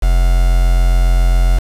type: tone with quantisation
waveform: triangle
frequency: 43.65 Hz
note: F1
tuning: in tune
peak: -6 dBFS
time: 0.02-1.59 s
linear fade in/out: 10 ms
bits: 4
effects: resampled to 32000 Hz